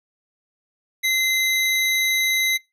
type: tone pair together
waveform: square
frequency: 2069 / 3900 Hz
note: C7 / B7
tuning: -20 / -23 cents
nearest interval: major seventh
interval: 1097 cents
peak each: -20 / -24 dBFS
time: 1.03-2.58 s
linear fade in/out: 20 ms
effects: noise-tail reverb RT60 0.2 s tail -22 dB re dry + resampled to 32000 Hz